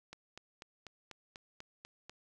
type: click train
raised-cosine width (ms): 0.2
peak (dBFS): -30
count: 9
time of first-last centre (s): 0.13-2.096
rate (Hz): 4.07
effects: none